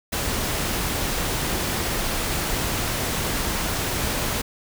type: noise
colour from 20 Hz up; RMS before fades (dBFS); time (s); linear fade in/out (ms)
pink; -25; 0.12-4.42; 10
effects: none